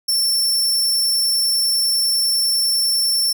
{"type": "tone", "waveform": "sawtooth", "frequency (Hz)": 5410, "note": "E8", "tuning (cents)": 44, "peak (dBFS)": -13, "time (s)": [0.08, 3.33], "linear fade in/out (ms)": 10, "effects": []}